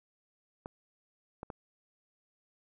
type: clicks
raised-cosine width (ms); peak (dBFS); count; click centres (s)
1; -26; 3; 0.659 / 1.431 / 1.502
effects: none